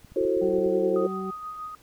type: clicks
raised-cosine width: 5 ms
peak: -34 dBFS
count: 10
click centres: 0.047 / 0.12 / 0.211 / 0.252 / 0.369 / 0.439 / 0.489 / 0.541 / 0.585 / 0.663 s
type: chord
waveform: sine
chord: F# half-diminished seventh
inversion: third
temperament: just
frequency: 333 / 370 / 444 / 532.8 Hz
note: E4 / F#4 / A4 / C5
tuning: +18 / 0 / +16 / +31 cents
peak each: -29 / -25 / -27 / -27 dBFS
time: 0.16-1.07 s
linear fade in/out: 5 ms
type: harmonic tone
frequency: 190 Hz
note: F#3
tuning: 46 cents sharp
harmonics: 1 / 2 / 4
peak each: -32 / -33 / -42 dBFS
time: 0.41-1.31 s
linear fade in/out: 10 ms
type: tone with tremolo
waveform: sine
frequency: 1247 Hz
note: D#6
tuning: 3 cents sharp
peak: -32 dBFS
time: 0.96-1.75 s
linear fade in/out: 2 ms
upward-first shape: sine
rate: 6.3 Hz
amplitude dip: 40%
effects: pink hiss -57 dBFS RMS until 1.82 s